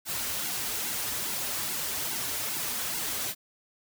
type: noise with flanger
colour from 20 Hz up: white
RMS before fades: -32 dBFS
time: 0.05-3.35 s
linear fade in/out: 50 ms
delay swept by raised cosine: 1.6 to 6.2 ms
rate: 2.4 Hz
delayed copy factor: -0.85
effects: none